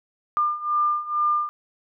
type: beating tone pair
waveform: sine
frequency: 1199 / 1201.2 Hz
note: D6 / D6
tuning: +36 / +39 cents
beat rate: 2.2 Hz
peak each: -25 / -22 dBFS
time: 0.37-1.49 s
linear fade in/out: 0 ms
effects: none